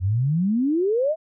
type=exponential sweep; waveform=sine; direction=up; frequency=87.31 to 659.3 Hz; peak=-18 dBFS; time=0-1.16 s; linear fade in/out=50 ms; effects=none